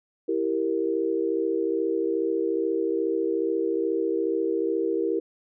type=chord; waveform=sine; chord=E diminished; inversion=none; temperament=equal; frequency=329.6 / 392 / 466.2 Hz; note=E4 / G4 / Bb4; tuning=0 / 0 / 0 cents; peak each=-27 dBFS; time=0.28-5.2 s; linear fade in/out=10 ms; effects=none